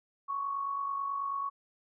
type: tone with amplitude modulation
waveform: sine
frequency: 1112 Hz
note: C#6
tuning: 5 cents sharp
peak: -29 dBFS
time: 0.28-1.5 s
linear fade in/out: 20 ms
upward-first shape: sine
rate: 49.2 Hz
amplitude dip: 50%
effects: none